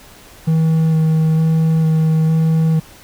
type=tone with vibrato; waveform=triangle; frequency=159.7 Hz; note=D#3; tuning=45 cents sharp; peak=-9 dBFS; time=0.47-2.8 s; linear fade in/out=10 ms; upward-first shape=square; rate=1.1 Hz; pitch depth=10 cents each way; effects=pink hiss -42 dBFS RMS until 3.03 s